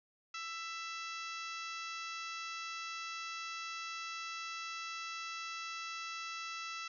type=harmonic tone; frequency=664 Hz; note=E5; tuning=12 cents sharp; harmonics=2 / 3 / 4 / 5 / 6 / 7 / 8 / 9 / 10; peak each=-44 / -50 / -46 / -53 / -52 / -54 / -53 / -55 / -60 dBFS; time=0.34-6.88 s; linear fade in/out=5 ms; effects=none